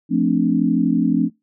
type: chord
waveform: sine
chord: D minor seventh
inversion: first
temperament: equal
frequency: 174.61 / 220 / 261.6 / 293.7 Hz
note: F3 / A3 / C4 / D4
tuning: 0 / 0 / 0 / 0 cents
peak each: -21 / -20 / -19 / -20 dBFS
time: 0.09-1.3 s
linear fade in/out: 50 ms
effects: noise-tail reverb RT60 0.2 s tail -25 dB re dry